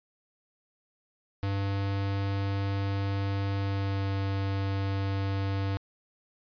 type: tone with pitch glide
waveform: square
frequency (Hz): 98.8 to 97.89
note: G2 to G2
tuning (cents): +14 to -2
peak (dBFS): -28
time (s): 1.43-5.77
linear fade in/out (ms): 0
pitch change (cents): -16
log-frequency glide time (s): 3.6-4.09
effects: resampled to 11025 Hz